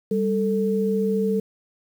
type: tone pair together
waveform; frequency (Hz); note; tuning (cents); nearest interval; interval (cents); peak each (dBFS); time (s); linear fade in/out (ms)
sine; 197.3 / 442.9; G3 / A4; +11 / +11; octave + major second; 1400; -22; 0.11-1.4; 5
effects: 8-bit